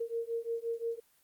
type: beating tone pair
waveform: sine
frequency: 459.5 / 465.2 Hz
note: A#4 / A#4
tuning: -25 / -4 cents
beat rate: 5.7 Hz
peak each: -36 / -36 dBFS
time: 0-1 s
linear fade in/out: 10 ms
effects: white hiss -68 dBFS RMS until 1.23 s + Opus 24 kbps